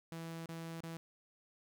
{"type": "tone with dropouts", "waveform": "sawtooth", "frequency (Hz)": 164.81, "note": "E3", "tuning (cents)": 0, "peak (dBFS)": -39, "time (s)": [0.12, 0.97], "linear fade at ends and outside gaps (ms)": 0, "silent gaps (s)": [[0.458, 0.489], [0.806, 0.835]], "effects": []}